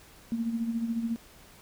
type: tone with tremolo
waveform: sine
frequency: 230 Hz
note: A#3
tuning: 23 cents flat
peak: -25 dBFS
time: 0.32-1.16 s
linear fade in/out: 0 ms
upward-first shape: sine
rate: 14 Hz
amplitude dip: 60%
effects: pink hiss -54 dBFS RMS until 1.61 s